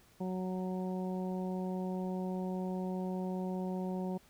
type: harmonic tone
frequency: 185 Hz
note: F#3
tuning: in tune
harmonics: 1 / 2 / 3 / 4 / 5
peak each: -35 / -41 / -45 / -47 / -49 dBFS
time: 0.2-4.18 s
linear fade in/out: 10 ms
effects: pink hiss -64 dBFS RMS until 4.29 s